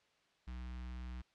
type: tone with notch filter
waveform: square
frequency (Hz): 61.74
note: B1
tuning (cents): 0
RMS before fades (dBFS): -45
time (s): 0.47-1.22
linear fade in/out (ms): 10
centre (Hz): 500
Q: 0.7
effects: white hiss -73 dBFS RMS until 1.34 s + low-pass 4000 Hz 12 dB/octave